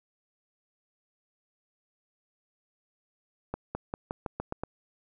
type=accelerating click train; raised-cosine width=1 ms; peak=-18 dBFS; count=8; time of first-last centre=3.54-4.636 s; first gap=210 ms; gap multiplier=0.9; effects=none